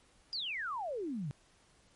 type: exponential sweep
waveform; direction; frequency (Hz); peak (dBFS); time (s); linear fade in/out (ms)
sine; down; 4970 to 130.81; -35; 0.33-1.31; 0
effects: pink hiss -66 dBFS RMS until 1.95 s + MP3 48 kbps